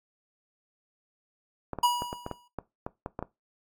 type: clicks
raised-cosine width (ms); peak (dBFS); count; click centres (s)
1; -19; 11; 1.733 / 1.787 / 2.021 / 2.129 / 2.264 / 2.313 / 2.587 / 2.865 / 3.061 / 3.191 / 3.226
type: tone with exponential decay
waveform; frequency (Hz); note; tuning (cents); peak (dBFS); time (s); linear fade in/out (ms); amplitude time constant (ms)
square; 969; B5; -33; -22; 1.83-2.48; 5; 140
effects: noise-tail reverb RT60 0.2 s tail -19 dB re dry + AAC 64 kbps